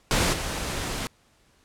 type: noise with level steps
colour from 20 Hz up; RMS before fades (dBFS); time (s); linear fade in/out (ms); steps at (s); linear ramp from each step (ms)
pink; -22 / -30; 0.11-1.07; 0; 0.32; 20
effects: pink hiss -62 dBFS RMS until 1.64 s + low-pass 10000 Hz 12 dB/octave